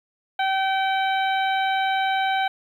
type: harmonic tone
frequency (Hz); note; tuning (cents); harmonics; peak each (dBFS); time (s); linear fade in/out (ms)
770; G5; -31; 1 / 2 / 3 / 4 / 5; -21 / -27 / -31 / -33 / -35; 0.39-2.48; 5
effects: 9-bit